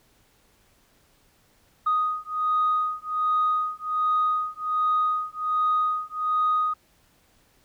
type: beating tone pair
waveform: sine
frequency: 1244.5 / 1245.8 Hz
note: D#6 / D#6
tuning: 0 / +2 cents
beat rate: 1.3 Hz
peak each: -24 dBFS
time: 1.86-6.74 s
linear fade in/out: 10 ms
effects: tanh soft clip ceiling -15 dBFS + pink hiss -62 dBFS RMS until 7.64 s